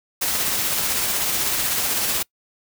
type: noise with tremolo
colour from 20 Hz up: white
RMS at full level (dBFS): -21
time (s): 0.21-2.23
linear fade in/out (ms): 10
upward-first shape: triangle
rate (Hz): 16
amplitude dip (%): 30
effects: noise-tail reverb RT60 0.1 s tail -24 dB re dry